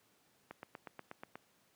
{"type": "click train", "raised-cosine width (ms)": 0.5, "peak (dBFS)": -30, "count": 8, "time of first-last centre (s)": [0.51, 1.355], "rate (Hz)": 8.28, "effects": ["pink hiss -71 dBFS RMS until 1.75 s", "high-pass 150 Hz 12 dB/octave"]}